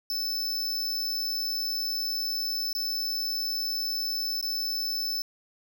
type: tone with dropouts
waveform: square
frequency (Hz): 5270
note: E8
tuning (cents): -1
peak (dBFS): -28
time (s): 0.1-5.22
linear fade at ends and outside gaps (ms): 1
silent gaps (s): 2.729-2.75 / 4.412-4.427
effects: none